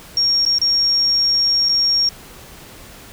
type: tone with dropouts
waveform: sine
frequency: 5560 Hz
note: F8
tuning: 9 cents flat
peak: -13 dBFS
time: 0.17-2.09 s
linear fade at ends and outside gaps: 2 ms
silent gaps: 0.452-0.462 / 0.585-0.615 / 1.688-1.692 s
effects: pink hiss -40 dBFS RMS until 3.12 s